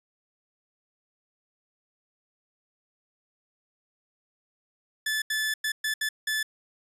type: tone bursts at uneven times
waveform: sawtooth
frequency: 1739 Hz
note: A6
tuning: 21 cents flat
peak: -22 dBFS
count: 6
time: 5.06-5.22 / 5.3-5.54 / 5.64-5.72 / 5.84-5.94 / 6.01-6.09 / 6.27-6.43 s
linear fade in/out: 5 ms
effects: resampled to 32000 Hz